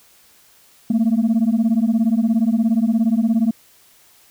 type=beating tone pair; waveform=sine; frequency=217.4 / 234.4 Hz; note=A3 / A#3; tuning=-21 / +10 cents; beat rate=17 Hz; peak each=-15 dBFS; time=0.9-3.51 s; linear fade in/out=5 ms; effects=tanh soft clip ceiling -11 dBFS + white hiss -52 dBFS RMS until 4.3 s